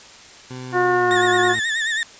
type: tone with pitch glide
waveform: 20% pulse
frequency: 127.5 to 111.64 Hz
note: C3 to A2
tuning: -44 to +26 cents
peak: -26 dBFS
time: 0.5-1.6 s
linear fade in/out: 10 ms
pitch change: -230 cents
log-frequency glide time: 0.92-1.18 s
type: harmonic tone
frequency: 360.8 Hz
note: F#4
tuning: 44 cents flat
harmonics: 1 / 2 / 3 / 4 / 5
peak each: -18 / -21 / -23 / -24 / -25 dBFS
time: 0.72-1.56 s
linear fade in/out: 50 ms
type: tone with vibrato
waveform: 35% pulse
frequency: 1793 Hz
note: A6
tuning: 32 cents sharp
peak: -18 dBFS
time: 1.11-2.03 s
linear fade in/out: 0 ms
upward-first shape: sine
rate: 9.3 Hz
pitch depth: 79 cents each way
effects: white hiss -43 dBFS RMS until 2.19 s + resampled to 16000 Hz